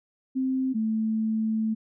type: tone pair in turn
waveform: sine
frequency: 261.6 / 220 Hz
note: C4 / A3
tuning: 0 / 0 cents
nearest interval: minor third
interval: 300 cents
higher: first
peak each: -23 dBFS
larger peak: neither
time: 0.35-0.74 / 0.74-1.75 s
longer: second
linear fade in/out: 20 ms
effects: none